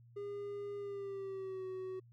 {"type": "tone with pitch glide", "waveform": "triangle", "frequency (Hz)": [406.1, 374.6], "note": ["G#4", "F#4"], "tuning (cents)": [-39, 21], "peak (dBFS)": -38, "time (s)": [0.16, 2], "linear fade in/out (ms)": 10, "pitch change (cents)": -140, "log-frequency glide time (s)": [0.77, 1.66], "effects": ["added 118 Hz sine -58 dBFS peak until 2.12 s"]}